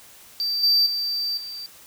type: tone with level steps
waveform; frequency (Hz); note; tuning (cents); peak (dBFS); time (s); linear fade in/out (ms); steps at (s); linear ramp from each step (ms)
triangle; 4659; D8; -15; -21 / -14 / -22 / -31; 0.4-1.66; 0; 0.63 / 0.86 / 1.37; 5
effects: white hiss -48 dBFS RMS until 1.86 s